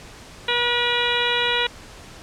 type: harmonic tone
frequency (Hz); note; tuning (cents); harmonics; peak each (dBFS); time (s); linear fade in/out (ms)
481.7; B4; -43; 1 / 2 / 3 / 4 / 5 / 6 / 7 / 8; -27 / -27 / -27 / -27 / -27 / -27 / -27 / -27; 0.48-1.67; 5
effects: pink hiss -42 dBFS RMS until 2.22 s + low-pass 8000 Hz 12 dB/octave